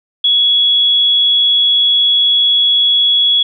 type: tone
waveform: sine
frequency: 3361 Hz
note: G#7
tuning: 20 cents sharp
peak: -8 dBFS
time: 0.24-3.43 s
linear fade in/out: 5 ms
effects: none